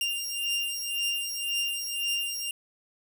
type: beating tone pair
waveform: sawtooth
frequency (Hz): 2794 / 2795.9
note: F7 / F7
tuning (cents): 0 / +1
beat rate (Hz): 1.9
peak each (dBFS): -28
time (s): 0.01-2.51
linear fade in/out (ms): 2
effects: 9-bit